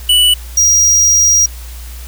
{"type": "tone pair in turn", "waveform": "square", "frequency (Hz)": [2960, 5725], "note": ["F#7", "F8"], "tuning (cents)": [0, 42], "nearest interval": "major seventh", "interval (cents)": 1142, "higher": "second", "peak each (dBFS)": -7, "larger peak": "neither", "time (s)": [[0.09, 0.34], [0.57, 1.46]], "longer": "second", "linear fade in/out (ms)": 5, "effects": ["added 60 Hz sine -26 dBFS peak until 2.07 s", "white hiss -36 dBFS RMS until 2.07 s"]}